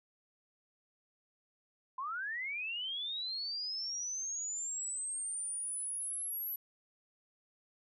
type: linear sweep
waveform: sine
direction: up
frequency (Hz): 1000 to 11840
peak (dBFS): -36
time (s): 1.98-6.56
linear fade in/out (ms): 5
effects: none